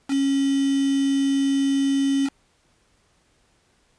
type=tone with quantisation; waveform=sine; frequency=274.8 Hz; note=C#4; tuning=15 cents flat; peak=-18 dBFS; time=0.08-2.3 s; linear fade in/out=50 ms; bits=5; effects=pink hiss -63 dBFS RMS until 3.98 s + resampled to 22050 Hz